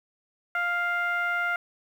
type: tone with low-pass filter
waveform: 15% pulse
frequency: 700 Hz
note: F5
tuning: 4 cents sharp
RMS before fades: -27 dBFS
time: 0.55-1.56 s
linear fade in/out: 2 ms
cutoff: 1700 Hz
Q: 9.5
effects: 9-bit